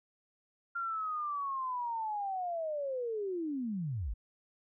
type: linear sweep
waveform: sine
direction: down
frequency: 1394 to 42.01 Hz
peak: -33 dBFS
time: 0.75-4.14 s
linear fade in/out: 10 ms
effects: none